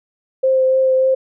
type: tone with vibrato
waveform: sine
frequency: 523.3 Hz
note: C5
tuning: in tune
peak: -11 dBFS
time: 0.43-1.15 s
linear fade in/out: 10 ms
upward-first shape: triangle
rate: 3.4 Hz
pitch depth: 13 cents each way
effects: none